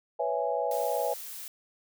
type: chord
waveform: sine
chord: C# minor seventh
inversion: third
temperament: equal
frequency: 493.9 / 554.4 / 659.3 / 830.6 Hz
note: B4 / C#5 / E5 / G#5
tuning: 0 / 0 / 0 / 0 cents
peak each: -32 dBFS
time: 0.19-1.14 s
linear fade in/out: 10 ms
type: noise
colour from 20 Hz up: blue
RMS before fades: -41 dBFS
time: 0.71-1.48 s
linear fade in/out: 2 ms
effects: none

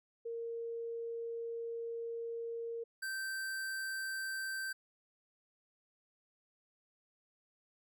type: tone pair in turn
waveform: sine / square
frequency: 463.1 / 1557.7 Hz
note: A#4 / G6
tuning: -11 / -11 cents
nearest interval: octave + major sixth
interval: 2100 cents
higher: second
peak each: -38 / -38 dBFS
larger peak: neither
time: 0.25-2.84 / 3.02-4.73 s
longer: first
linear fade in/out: 10 ms
effects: none

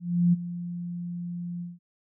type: tone with ADSR envelope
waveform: sine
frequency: 174.3 Hz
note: F3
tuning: 3 cents flat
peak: -16 dBFS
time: 0-1.79 s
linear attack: 330 ms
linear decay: 23 ms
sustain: -15 dB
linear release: 180 ms
effects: none

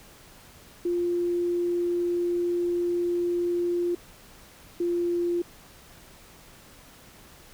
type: tone pair in turn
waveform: sine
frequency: 349.2 / 347.2 Hz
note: F4 / F4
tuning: 0 / -10 cents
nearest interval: unison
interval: 10 cents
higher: first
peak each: -23 dBFS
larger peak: neither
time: 0.85-3.95 / 4.8-5.42 s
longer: first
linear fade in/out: 5 ms
effects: pink hiss -51 dBFS RMS until 7.53 s

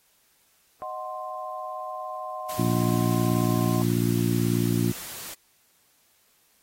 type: chord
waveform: sine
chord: C diminished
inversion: first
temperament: equal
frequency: 622.3 / 740 / 1046.5 Hz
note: Eb5 / Gb5 / C6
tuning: 0 / 0 / 0 cents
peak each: -37 / -36 / -35 dBFS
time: 0.82-3.82 s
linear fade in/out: 0 ms
type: noise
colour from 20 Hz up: white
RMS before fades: -38 dBFS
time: 2.49-5.34 s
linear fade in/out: 5 ms
type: harmonic tone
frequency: 58.27 Hz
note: A#1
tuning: in tune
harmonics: 2 / 3 / 4 / 5 / 6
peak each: -25 / -27 / -28 / -29 / -30 dBFS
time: 2.58-4.92 s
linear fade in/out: 10 ms
effects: white hiss -64 dBFS RMS until 6.62 s + AAC 48 kbps

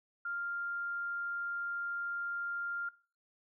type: tone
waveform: sine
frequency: 1396.9 Hz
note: F6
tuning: in tune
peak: -35 dBFS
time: 0.25-2.89 s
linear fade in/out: 5 ms
effects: noise-tail reverb RT60 0.4 s tail -19 dB re dry

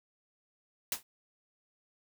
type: noise with exponential decay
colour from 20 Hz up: white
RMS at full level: -28 dBFS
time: 0.92-1.03 s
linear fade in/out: 2 ms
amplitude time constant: 23 ms
effects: none

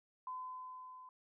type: tone with level ramp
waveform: sine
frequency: 1018 Hz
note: C6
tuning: 48 cents flat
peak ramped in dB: -40 to -52 dBFS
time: 0.27-1.09 s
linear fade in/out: 2 ms
effects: none

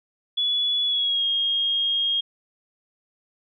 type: tone with pitch glide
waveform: sine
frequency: 3410 to 3250 Hz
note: G#7 to G#7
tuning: +45 to -38 cents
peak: -20 dBFS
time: 0.37-2.21 s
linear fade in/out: 10 ms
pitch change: -83 cents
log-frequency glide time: 0.85-1.25 s
effects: none

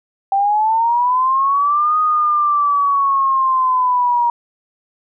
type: linear two-way sweep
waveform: sine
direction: up then down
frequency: 778 to 1244.5 to 946 Hz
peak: -12 dBFS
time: 0.32-4.3 s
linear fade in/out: 2 ms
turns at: 1.99 s
effects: none

